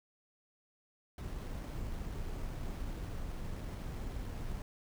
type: noise with sample-and-hold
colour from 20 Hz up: brown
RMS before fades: -40 dBFS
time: 1.18-4.62 s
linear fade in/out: 2 ms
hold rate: 7350 Hz
effects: none